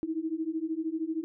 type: beating tone pair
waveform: sine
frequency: 313.5 / 326.5 Hz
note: D#4 / E4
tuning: +13 / -17 cents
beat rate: 13 Hz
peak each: -33 / -32 dBFS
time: 0.03-1.24 s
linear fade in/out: 0 ms
effects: none